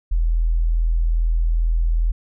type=tone; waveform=sine; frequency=41.2 Hz; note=E1; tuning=in tune; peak=-15 dBFS; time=0.11-2.12 s; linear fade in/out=10 ms; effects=none